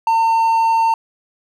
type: tone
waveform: triangle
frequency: 906 Hz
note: A#5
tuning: 50 cents flat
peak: -10 dBFS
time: 0.07-0.94 s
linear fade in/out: 2 ms
effects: none